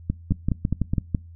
two click trains, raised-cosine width 5 ms, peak -10 / -9 dBFS, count 5 / 6, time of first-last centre 0.1-0.935 / 0.32-1.148 s, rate 4.79 / 6.04 Hz, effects noise-tail reverb RT60 0.3 s tail -24 dB re dry + added 84 Hz sine -41 dBFS peak until 1.35 s

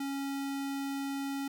square tone, 276.3 Hz, C#4, 6 cents flat, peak -34 dBFS, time 0-1.48 s, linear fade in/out 5 ms, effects none

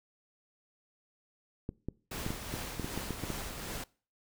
clicks, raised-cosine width 3 ms, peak -22 dBFS, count 11, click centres 1.691 / 1.886 / 2.264 / 2.305 / 2.54 / 2.797 / 2.845 / 2.976 / 3.107 / 3.237 / 3.303 s
pink noise with tremolo, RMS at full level -39 dBFS, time 2.11-3.84 s, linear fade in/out 5 ms, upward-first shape triangle, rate 2.6 Hz, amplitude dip 40%
effects noise-tail reverb RT60 0.4 s tail -23 dB re dry

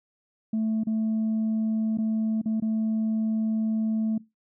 sine tone with dropouts, 220 Hz, A3, in tune, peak -21 dBFS, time 0.53-4.18 s, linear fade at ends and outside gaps 5 ms, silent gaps 0.836-0.869 / 1.974-1.984 / 2.416-2.457 / 2.601-2.622 s, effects noise-tail reverb RT60 0.2 s tail -20 dB re dry + tanh soft clip ceiling -21 dBFS

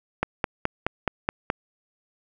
click train, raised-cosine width 0.5 ms, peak -7 dBFS, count 7, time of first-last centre 0.23-1.501 s, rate 4.72 Hz, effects none

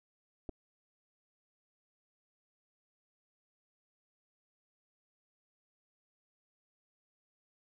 clicks, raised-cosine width 2 ms, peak -29 dBFS, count 2, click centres 0.491 / 0.494 s, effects none

